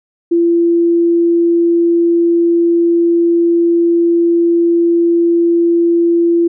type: tone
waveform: sine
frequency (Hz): 340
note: F4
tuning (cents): -46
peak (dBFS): -8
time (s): 0.31-6.48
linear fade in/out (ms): 10
effects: none